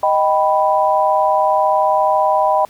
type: chord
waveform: sine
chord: Eb augmented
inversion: none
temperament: equal with one note detuned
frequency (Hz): 622.3 / 780.4 / 987.8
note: Eb5 / G5 / B5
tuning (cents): 0 / -8 / 0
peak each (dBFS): -16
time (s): 0.03-2.65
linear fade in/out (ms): 2
effects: pink hiss -48 dBFS RMS until 2.69 s